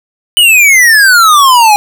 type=exponential sweep; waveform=square; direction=down; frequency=3007 to 812 Hz; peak=-3 dBFS; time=0.37-1.76 s; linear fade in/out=0 ms; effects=none